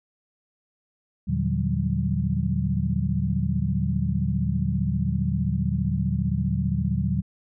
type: tone cluster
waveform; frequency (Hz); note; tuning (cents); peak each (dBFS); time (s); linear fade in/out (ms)
sine; 79.1 / 116.9 / 147 / 178.9 / 194.1; D#2 / A#2 / D3 / F3 / G3; +29 / +5 / +2 / +42 / -17; -28; 1.27-7.22; 20
effects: none